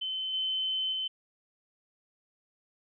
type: tone with level steps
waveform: sine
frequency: 3062 Hz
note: G7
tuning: 41 cents flat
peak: -31 / -28 / -30 dBFS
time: 0.01-1.08 s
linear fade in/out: 10 ms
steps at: 0.33 / 0.92 s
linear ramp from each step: 10 ms
effects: none